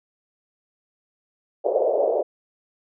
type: band-pass noise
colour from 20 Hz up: white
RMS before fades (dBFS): -21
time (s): 1.64-2.23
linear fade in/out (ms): 20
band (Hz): 410 to 650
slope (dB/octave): 48
effects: none